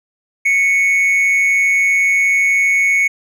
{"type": "tone with amplitude modulation", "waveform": "triangle", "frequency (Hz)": 2212, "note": "C#7", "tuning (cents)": -4, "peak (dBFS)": -7, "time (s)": [0.45, 3.08], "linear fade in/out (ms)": 10, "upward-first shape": "sine", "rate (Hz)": 193, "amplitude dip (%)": 45, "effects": []}